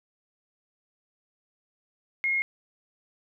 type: tone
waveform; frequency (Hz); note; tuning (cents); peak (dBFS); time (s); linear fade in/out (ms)
sine; 2150; C7; +47; -23; 2.24-2.42; 0
effects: none